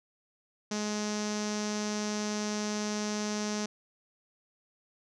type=tone with low-pass filter; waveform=sawtooth; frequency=210.3 Hz; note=G#3; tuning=22 cents sharp; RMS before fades=-33 dBFS; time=0.71-3.66 s; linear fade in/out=5 ms; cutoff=6000 Hz; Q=5.3; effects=none